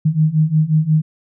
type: beating tone pair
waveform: sine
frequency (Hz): 152.8 / 158.4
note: D#3 / D#3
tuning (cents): -31 / +31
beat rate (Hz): 5.6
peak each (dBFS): -16 / -14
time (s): 0.05-1.02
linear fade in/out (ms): 10
effects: none